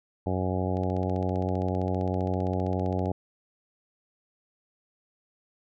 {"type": "harmonic tone", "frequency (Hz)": 92.5, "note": "F#2", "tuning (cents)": 0, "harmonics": [1, 2, 3, 4, 5, 6, 7, 8, 9], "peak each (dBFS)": [-29, -32, -34, -35, -36, -37, -37, -38, -39], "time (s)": [0.26, 3.12], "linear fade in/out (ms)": 5}
{"type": "click train", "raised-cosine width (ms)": 0.2, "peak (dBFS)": -32, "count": 36, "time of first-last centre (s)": [0.77, 3.058], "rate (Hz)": 15.3}
{"effects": []}